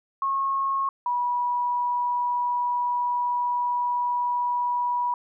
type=tone pair in turn; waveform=sine; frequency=1089 / 973.7 Hz; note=C#6 / B5; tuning=-31 / -25 cents; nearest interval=major second; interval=194 cents; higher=first; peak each=-22 / -22 dBFS; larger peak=neither; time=0.22-0.89 / 1.06-5.14 s; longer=second; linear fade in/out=2 ms; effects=none